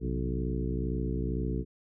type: harmonic tone with a mistuned harmonic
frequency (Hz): 62.1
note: B1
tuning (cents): +10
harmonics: 1 / 2 / 3 / 4 / 5 / 6 / 7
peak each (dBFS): -32 / -35 / -37 / -38 / -39 / -40 / -40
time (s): 0-1.65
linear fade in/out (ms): 50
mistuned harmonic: 2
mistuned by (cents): +120
effects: none